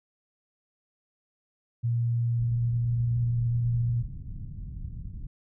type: tone with pitch glide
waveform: sine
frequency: 118 to 118.75 Hz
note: A#2 to A#2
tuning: +22 to +33 cents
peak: -23 dBFS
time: 1.83-4.03 s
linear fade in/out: 20 ms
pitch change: +11 cents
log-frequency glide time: 2.19-3.16 s
type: low-pass noise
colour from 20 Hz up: pink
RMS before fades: -38 dBFS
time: 2.39-5.27 s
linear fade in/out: 5 ms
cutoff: 170 Hz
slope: 24 dB/octave
effects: none